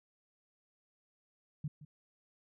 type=tone with echo; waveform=sine; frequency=149.8 Hz; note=D3; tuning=35 cents sharp; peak=-34 dBFS; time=1.64-1.68 s; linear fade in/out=5 ms; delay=170 ms; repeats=1; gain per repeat=-15 dB; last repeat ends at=1.85 s; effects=none